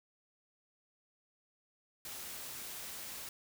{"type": "noise", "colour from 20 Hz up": "white", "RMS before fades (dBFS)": -45, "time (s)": [2.05, 3.29], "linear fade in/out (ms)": 2, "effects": []}